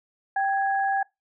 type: tone pair together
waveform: sine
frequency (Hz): 784 / 1661.2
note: G5 / G#6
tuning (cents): 0 / 0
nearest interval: octave + minor second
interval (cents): 1300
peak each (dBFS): -22 / -28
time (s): 0.36-1.03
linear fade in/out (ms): 5
effects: noise-tail reverb RT60 0.2 s tail -23 dB re dry